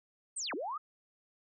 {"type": "linear two-way sweep", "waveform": "sine", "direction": "down then up", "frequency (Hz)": [8970, 250.4, 1299], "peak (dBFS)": -35, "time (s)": [0.36, 0.78], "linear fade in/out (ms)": 10, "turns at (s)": 0.54, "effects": []}